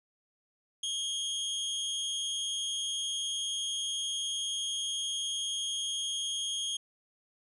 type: tone with amplitude modulation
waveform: sawtooth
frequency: 3254 Hz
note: G#7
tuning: 36 cents flat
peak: -26 dBFS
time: 0.83-6.77 s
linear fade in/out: 5 ms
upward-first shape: sine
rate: 219 Hz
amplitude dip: 50%
effects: resampled to 24000 Hz